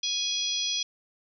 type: harmonic tone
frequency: 830.6 Hz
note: G#5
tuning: in tune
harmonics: 3 / 4 / 5 / 6 / 7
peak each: -39 / -29 / -36 / -34 / -33 dBFS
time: 0.03-0.83 s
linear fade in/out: 5 ms
effects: none